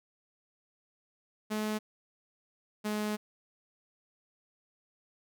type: tone pair in turn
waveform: sawtooth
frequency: 214.1 / 211.3 Hz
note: A3 / G#3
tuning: -47 / +30 cents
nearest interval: unison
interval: 23 cents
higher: first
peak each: -27 dBFS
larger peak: neither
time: 1.5-1.79 / 2.84-3.17 s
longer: second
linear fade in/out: 20 ms
effects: none